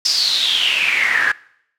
pink noise with band-pass filter sweep, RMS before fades -17 dBFS, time 0.05-1.32 s, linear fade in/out 5 ms, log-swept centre 5200 to 1600 Hz, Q 9.5, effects noise-tail reverb RT60 0.7 s tail -22 dB re dry

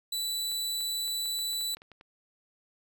sawtooth tone, 3966 Hz, B7, 7 cents sharp, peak -27 dBFS, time 0.12-1.75 s, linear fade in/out 5 ms
clicks, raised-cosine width 0.3 ms, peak -35 dBFS, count 12, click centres 0.517 / 0.808 / 1.079 / 1.258 / 1.39 / 1.532 / 1.611 / 1.739 / 1.77 / 1.819 / 1.917 / 2.011 s
effects none

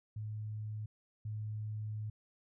sine tone pair in turn, 107.2 / 107.2 Hz, A2 / A2, -45 / -45 cents, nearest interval unison, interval 0 cents, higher neither, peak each -38 / -37 dBFS, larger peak second, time 0.16-0.86 / 1.25-2.1 s, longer second, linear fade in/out 5 ms, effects none

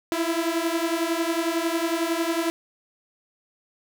sawtooth beating tone pair, 327.2 / 338.2 Hz, E4 / E4, -13 / +44 cents, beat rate 11 Hz, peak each -22 / -22 dBFS, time 0.12-2.5 s, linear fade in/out 0 ms, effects none

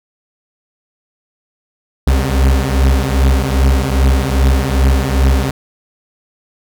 40% pulse beating tone pair, 65.41 / 67.91 Hz, C2 / C#2, 0 / -35 cents, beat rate 2.5 Hz, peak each -12 dBFS, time 2.07-5.51 s, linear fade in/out 5 ms, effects none

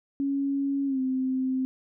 sine tone with pitch glide, 277.4 to 260.3 Hz, C#4 to C4, +1 to -9 cents, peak -24 dBFS, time 0.2-1.65 s, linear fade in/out 0 ms, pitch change -110 cents, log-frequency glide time 0.86-1 s, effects none

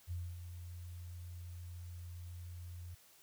sine tone with ADSR envelope, 87.31 Hz, F2, in tune, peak -37 dBFS, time 0.07-2.95 s, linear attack 44 ms, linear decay 250 ms, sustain -8 dB, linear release 9 ms, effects white hiss -64 dBFS RMS until 3.22 s

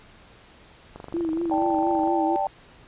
click train, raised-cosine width 1 ms, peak -24 dBFS, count 28, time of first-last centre 0.96-2.076 s, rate 24.2 Hz
sine tone with vibrato, 329.6 Hz, E4, in tune, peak -23 dBFS, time 1.14-2.36 s, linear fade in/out 0 ms, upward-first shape triangle, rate 4.3 Hz, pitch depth 80 cents each way
sine chord, D suspended fourth, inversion none, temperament equal, 587.3 / 784 / 880 Hz, D5 / G5 / A5, 0 / 0 / 0 cents, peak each -29 / -24 / -28 dBFS, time 1.51-2.47 s, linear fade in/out 2 ms
effects pink hiss -51 dBFS RMS until 2.87 s + resampled to 8000 Hz

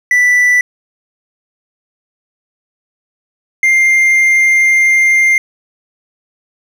triangle tone pair in turn, 1975.5 / 2104 Hz, B6 / C7, 0 / +9 cents, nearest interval minor second, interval 109 cents, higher second, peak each -5 dBFS, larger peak neither, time 0.11-0.61 / 3.63-5.38 s, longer second, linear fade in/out 2 ms, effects none

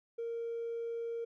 sine tone with hard clipping, 464.1 Hz, A#4, 8 cents flat, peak -36 dBFS, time 0.18-1.25 s, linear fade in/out 10 ms, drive 1 dB, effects none

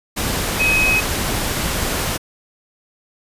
sine tone in noise, 2537 Hz, D#7, 33 cents sharp, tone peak -14 dBFS, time 0.59-1.01 s, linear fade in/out 20 ms, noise pink, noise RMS -21 dBFS, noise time 0.16-2.18 s, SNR +4 dB, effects resampled to 32000 Hz

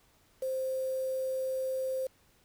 sine tone with quantisation, 523.3 Hz, C5, in tune, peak -30 dBFS, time 0.42-2.07 s, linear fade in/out 5 ms, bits 8, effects pink hiss -66 dBFS RMS until 2.44 s

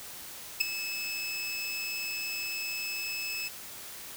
25% pulse tone with ADSR envelope, 2604 Hz, E7, 22 cents flat, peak -15 dBFS, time 0.6-3.49 s, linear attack 12 ms, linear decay 6 ms, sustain -14 dB, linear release 19 ms, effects white hiss -44 dBFS RMS until 4.16 s

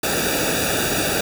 pink noise with comb filter, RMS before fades -21 dBFS, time 0.03-1.21 s, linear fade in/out 5 ms, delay 0.95 ms, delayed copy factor -0.95, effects none

